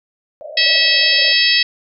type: band-pass noise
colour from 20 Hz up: pink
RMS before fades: -31 dBFS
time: 0.41-1.33 s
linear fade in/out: 0 ms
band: 560 to 640 Hz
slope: 96 dB/octave
type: harmonic tone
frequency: 649 Hz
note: E5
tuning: 27 cents flat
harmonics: 3 / 4 / 5 / 6 / 7 / 8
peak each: -18 / -18 / -18 / -18 / -18 / -18 dBFS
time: 0.57-1.63 s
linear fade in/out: 5 ms
effects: none